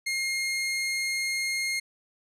sawtooth tone, 2135 Hz, C7, 34 cents sharp, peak -23 dBFS, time 0.06-1.8 s, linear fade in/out 10 ms, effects low-pass 11000 Hz 12 dB/octave

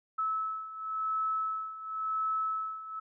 sine beating tone pair, 1300 / 1300.94 Hz, E6 / E6, -24 / -23 cents, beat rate 0.94 Hz, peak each -36 / -32 dBFS, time 0.18-3 s, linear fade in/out 10 ms, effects none

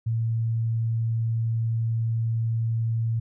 sine tone, 113.9 Hz, A#2, 40 cents flat, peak -22 dBFS, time 0.06-3.2 s, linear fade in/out 10 ms, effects none

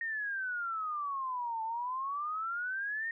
sine exponential two-way sweep, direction down then up, 1860 to 880 to 1860 Hz, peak -33 dBFS, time 0.01-3.11 s, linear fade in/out 2 ms, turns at 1.63 s, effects none

